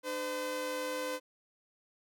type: tone pair together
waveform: sawtooth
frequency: 300.4 / 510 Hz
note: D4 / C5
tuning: +39 / -44 cents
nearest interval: major sixth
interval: 917 cents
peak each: -38 / -31 dBFS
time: 0.03-1.2 s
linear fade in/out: 50 ms
effects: none